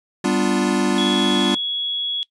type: chord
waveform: square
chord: G dominant seventh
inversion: none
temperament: equal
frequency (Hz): 196 / 246.9 / 293.7 / 349.2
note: G3 / B3 / D4 / F4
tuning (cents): 0 / 0 / 0 / 0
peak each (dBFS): -23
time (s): 0.24-1.55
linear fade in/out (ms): 5
type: tone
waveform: sine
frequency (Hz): 3351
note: G#7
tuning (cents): +15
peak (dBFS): -21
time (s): 0.98-2.23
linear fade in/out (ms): 0
effects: noise-tail reverb RT60 0.1 s tail -20 dB re dry + resampled to 24000 Hz